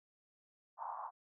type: band-pass noise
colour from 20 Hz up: pink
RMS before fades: -44 dBFS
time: 0.77-1.11 s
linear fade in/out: 50 ms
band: 800 to 1100 Hz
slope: 48 dB/octave
effects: none